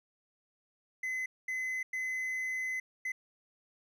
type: tone bursts at uneven times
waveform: triangle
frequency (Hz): 2035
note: C7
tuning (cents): -49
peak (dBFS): -31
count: 4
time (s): 1.03-1.26 / 1.48-1.83 / 1.93-2.8 / 3.05-3.12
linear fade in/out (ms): 5
effects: none